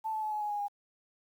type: tone with pitch steps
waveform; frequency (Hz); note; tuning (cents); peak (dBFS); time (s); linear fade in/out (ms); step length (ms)
sine; 880 / 868.9 / 857.9 / 847.1 / 836.4 / 825.8 / 815.4; A5 / A5 / A5 / G#5 / G#5 / G#5 / G#5; 0 / -22 / -44 / +34 / +12 / -10 / -32; -31; 0.04-0.684; 20; 92
effects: 10-bit